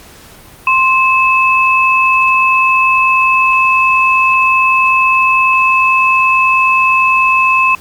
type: tone pair together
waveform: sine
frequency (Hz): 1049.2 / 2600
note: C6 / E7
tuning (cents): +4 / -24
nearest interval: octave + major third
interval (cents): 1572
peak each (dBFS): -10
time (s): 0.67-7.75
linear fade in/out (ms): 2
effects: pink hiss -38 dBFS RMS until 7.8 s + Opus 48 kbps